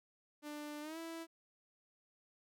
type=tone with pitch glide; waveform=sawtooth; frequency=296.8 to 329.3 Hz; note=D4 to E4; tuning=+18 to -2 cents; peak=-40 dBFS; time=0.42-1.27 s; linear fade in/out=50 ms; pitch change=+180 cents; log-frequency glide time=0.81-0.98 s; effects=none